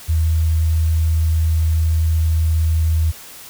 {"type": "tone", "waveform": "sine", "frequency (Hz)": 80.3, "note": "E2", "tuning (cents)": -45, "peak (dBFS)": -13, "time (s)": [0.08, 3.12], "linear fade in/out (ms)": 20, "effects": ["white hiss -38 dBFS RMS until 3.49 s"]}